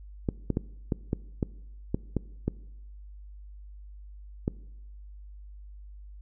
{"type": "clicks", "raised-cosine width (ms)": 3, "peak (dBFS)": -13, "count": 10, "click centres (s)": [0.288, 0.503, 0.571, 0.922, 1.131, 1.428, 1.945, 2.167, 2.48, 4.479], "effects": ["noise-tail reverb RT60 0.9 s tail -21 dB re dry", "added 50 Hz sine -43 dBFS peak until 6.21 s"]}